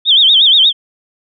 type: tone with vibrato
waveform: sine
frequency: 3400 Hz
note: G#7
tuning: 40 cents sharp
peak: -5 dBFS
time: 0.05-0.73 s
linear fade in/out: 50 ms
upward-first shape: sine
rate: 8.4 Hz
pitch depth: 180 cents each way
effects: none